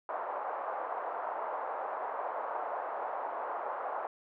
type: band-pass noise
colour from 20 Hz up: pink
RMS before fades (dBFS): -37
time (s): 0.09-4.07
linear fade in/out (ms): 2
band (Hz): 630 to 1100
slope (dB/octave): 24
effects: none